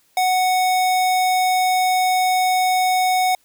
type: tone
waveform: square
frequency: 740 Hz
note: F#5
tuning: in tune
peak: -16 dBFS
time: 0.17-3.35 s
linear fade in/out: 2 ms
effects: white hiss -60 dBFS RMS until 3.44 s